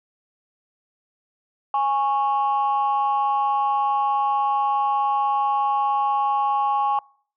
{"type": "tone pair together", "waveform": "sine", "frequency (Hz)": [827, 1102.4], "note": ["G#5", "C#6"], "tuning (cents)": [-8, -10], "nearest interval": "perfect fourth", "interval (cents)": 498, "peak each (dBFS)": [-19, -22], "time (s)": [1.74, 6.99], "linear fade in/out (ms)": 2, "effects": ["noise-tail reverb RT60 0.5 s tail -25 dB re dry", "tanh soft clip ceiling -13 dBFS"]}